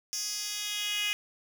10% pulse tone with high-pass filter sweep, 415.3 Hz, G#4, in tune, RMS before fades -33 dBFS, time 0.13-1.13 s, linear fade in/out 0 ms, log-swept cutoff 5400 to 2700 Hz, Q 3.7, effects 9-bit

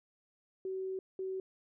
sine tone bursts at uneven times, 378.7 Hz, F#4, 40 cents sharp, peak -35 dBFS, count 2, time 0.65-0.99 / 1.19-1.4 s, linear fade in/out 2 ms, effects none

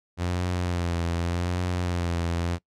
sawtooth tone with vibrato, 87.31 Hz, F2, in tune, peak -21 dBFS, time 0.17-2.59 s, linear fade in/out 50 ms, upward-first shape sine, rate 0.83 Hz, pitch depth 48 cents each way, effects noise-tail reverb RT60 0.1 s tail -22 dB re dry + low-pass 8000 Hz 12 dB/octave

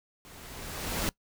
pink noise with level ramp, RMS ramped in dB -51 to -29 dBFS, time 0.25-1.09 s, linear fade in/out 0 ms, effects noise-tail reverb RT60 0.1 s tail -22 dB re dry

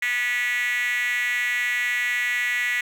5% pulse tone with high-pass filter, 244 Hz, B3, 21 cents flat, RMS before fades -24 dBFS, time 0.02-2.81 s, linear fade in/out 5 ms, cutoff 2000 Hz, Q 8.5, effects none

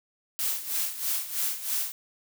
blue noise with tremolo, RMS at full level -27 dBFS, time 0.39-1.92 s, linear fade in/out 0 ms, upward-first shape sine, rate 3.1 Hz, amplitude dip 75%, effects none

